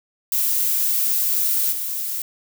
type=noise with level steps; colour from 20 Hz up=violet; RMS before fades=-20 / -26 dBFS; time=0.32-2.22 s; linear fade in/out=2 ms; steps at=1.71 s; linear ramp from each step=20 ms; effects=none